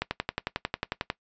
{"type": "click train", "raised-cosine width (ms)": 0.3, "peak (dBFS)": -11, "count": 13, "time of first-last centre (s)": [0.02, 1.101], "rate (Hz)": 11.1, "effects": ["noise-tail reverb RT60 0.1 s tail -19 dB re dry", "resampled to 16000 Hz"]}